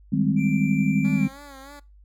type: chord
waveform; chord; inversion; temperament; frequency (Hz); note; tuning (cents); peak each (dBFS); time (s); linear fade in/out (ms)
sine; Ab major seventh; second; equal; 155.56 / 196 / 207.7 / 261.6; Eb3 / G3 / Ab3 / C4; 0 / 0 / 0 / 0; -24; 0.12-1.28; 10
type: tone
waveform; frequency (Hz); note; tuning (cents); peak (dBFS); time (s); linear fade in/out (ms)
triangle; 2353; D7; +3; -32; 0.36-1.29; 50
type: tone with vibrato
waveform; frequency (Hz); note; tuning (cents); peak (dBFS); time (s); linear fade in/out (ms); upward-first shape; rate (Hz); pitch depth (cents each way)
10% pulse; 277.6; C#4; +3; -33; 1.04-1.8; 10; sine; 3.2; 73
effects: noise-tail reverb RT60 0.3 s tail -22 dB re dry + added 50 Hz sine -48 dBFS peak until 2.04 s